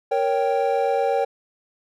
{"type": "chord", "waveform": "triangle", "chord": "G diminished", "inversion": "first", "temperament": "equal", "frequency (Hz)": [466.2, 554.4, 784], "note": ["Bb4", "Db5", "G5"], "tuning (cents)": [0, 0, 0], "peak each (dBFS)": -21, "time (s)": [0.11, 1.25], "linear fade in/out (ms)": 10, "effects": []}